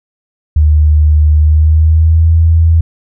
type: tone with pitch glide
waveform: sine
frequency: 76 to 81.93 Hz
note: D#2 to E2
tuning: -40 to -10 cents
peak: -4 dBFS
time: 0.56-2.81 s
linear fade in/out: 5 ms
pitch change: +130 cents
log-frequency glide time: 1.36-2.31 s
effects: none